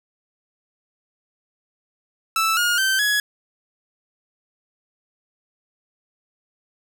sawtooth tone with pitch steps, 1318.5 / 1429.6 / 1550 / 1680.5 Hz, E6 / F6 / G6 / G#6, 0 / +40 / -20 / +20 cents, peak -14 dBFS, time 2.36-3.2 s, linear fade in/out 2 ms, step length 210 ms, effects none

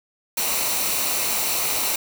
white noise with comb filter, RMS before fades -23 dBFS, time 0.37-1.96 s, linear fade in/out 5 ms, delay 0.6 ms, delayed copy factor -0.5, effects none

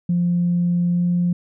sine tone with pitch glide, 174.6 to 175.61 Hz, F3 to F3, 0 to +10 cents, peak -15 dBFS, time 0.09-1.33 s, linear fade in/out 5 ms, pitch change +10 cents, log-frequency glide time 0.91-1.03 s, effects tanh soft clip ceiling -11 dBFS

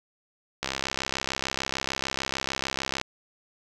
click train, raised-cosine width 0.2 ms, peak -10 dBFS, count 160, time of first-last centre 0.63-3.014 s, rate 66.7 Hz, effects none

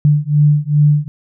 sine beating tone pair, 146.83 / 149.33 Hz, D3 / D3, 0 / +29 cents, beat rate 2.5 Hz, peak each -12 dBFS, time 0.05-1.08 s, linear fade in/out 0 ms, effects none

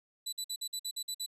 25% pulse tone bursts, 3972 Hz, B7, 9 cents sharp, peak -31 dBFS, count 9, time 0.26-1.263 s, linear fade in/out 10 ms, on 67 ms, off 50 ms, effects resampled to 32000 Hz

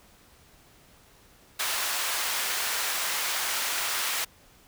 pink high-pass noise, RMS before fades -29 dBFS, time 1.59-4.25 s, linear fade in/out 10 ms, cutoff 1100 Hz, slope 12 dB/octave, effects pink hiss -57 dBFS RMS until 4.67 s

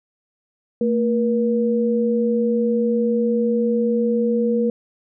sine tone pair together, 225.7 / 478.2 Hz, A3 / A#4, +44 / +44 cents, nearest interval octave + minor second, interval 1300 cents, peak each -19 dBFS, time 0.81-4.7 s, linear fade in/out 2 ms, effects none

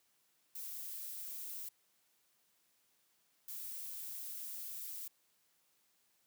violet noise bursts at uneven times, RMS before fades -45 dBFS, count 2, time 0.55-1.69 / 3.48-5.08 s, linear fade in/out 5 ms, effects white hiss -75 dBFS RMS until 6.26 s + high-pass 100 Hz 12 dB/octave

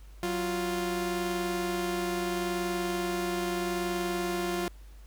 sawtooth tone pair together, 184.98 / 349.2 Hz, F#3 / F4, 0 / 0 cents, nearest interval major seventh, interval 1100 cents, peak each -31 / -26 dBFS, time 0.23-4.68 s, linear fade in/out 0 ms, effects added 50 Hz sine -46 dBFS peak until 5.06 s + pink hiss -61 dBFS RMS until 5.06 s

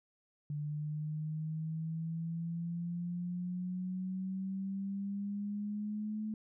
sine exponential sweep, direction up, 147.2 to 216.4 Hz, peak -35 dBFS, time 0.5-6.34 s, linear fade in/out 2 ms, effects none

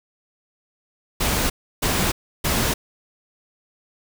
pink noise bursts, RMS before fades -21 dBFS, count 3, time 1.2-2.74 s, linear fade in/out 10 ms, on 300 ms, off 320 ms, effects none

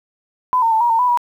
sine tone with pitch steps, 1006 / 912 / 885 / 953 / 908 / 992 / 966 Hz, B5 / A#5 / A5 / A#5 / A#5 / B5 / B5, +32 / -38 / +10 / +38 / -46 / +7 / -39 cents, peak -12 dBFS, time 0.53-1.174 s, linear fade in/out 0 ms, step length 92 ms, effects 8-bit

